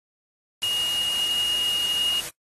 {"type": "tone in noise", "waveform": "sine", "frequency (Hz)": 2864, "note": "F7", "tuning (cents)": 43, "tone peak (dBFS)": -22, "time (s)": [0.63, 2.2], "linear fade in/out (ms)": 0, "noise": "white", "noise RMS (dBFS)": -33, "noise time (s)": [0.62, 2.29], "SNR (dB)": 8, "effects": ["noise-tail reverb RT60 0.1 s tail -18 dB re dry", "AAC 32 kbps"]}